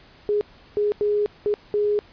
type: tone bursts at uneven times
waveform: sine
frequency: 415.3 Hz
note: G#4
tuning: in tune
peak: -18 dBFS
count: 5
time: 0.29-0.41 / 0.77-0.92 / 1.01-1.26 / 1.46-1.54 / 1.74-1.99 s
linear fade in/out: 0 ms
effects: pink hiss -51 dBFS RMS until 2.12 s + resampled to 11025 Hz